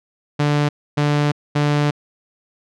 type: tone bursts at uneven times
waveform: sawtooth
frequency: 146.83 Hz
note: D3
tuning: in tune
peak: -11 dBFS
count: 3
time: 0.39-0.69 / 0.97-1.32 / 1.55-1.91 s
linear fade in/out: 10 ms
effects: low-pass 5000 Hz 12 dB/octave